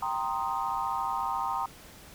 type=chord; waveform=sine; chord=C minor seventh; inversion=second; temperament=equal; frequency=784 / 932.3 / 1046.5 / 1244.5 Hz; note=G5 / Bb5 / C6 / Eb6; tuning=0 / 0 / 0 / 0 cents; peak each=-34 / -32 / -34 / -35 dBFS; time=0.02-1.66 s; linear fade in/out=5 ms; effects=pink hiss -50 dBFS RMS until 2.14 s